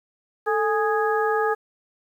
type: harmonic tone with a mistuned harmonic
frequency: 415.3 Hz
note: G#4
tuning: in tune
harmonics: 1 / 2 / 3 / 4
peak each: -22 / -25 / -27 / -28 dBFS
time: 0.46-1.55 s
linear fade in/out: 20 ms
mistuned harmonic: 1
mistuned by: +100 cents
effects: 9-bit